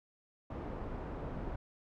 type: low-pass noise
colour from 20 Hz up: pink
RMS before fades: -41 dBFS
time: 0.5-1.56 s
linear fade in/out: 5 ms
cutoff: 900 Hz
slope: 12 dB/octave
effects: none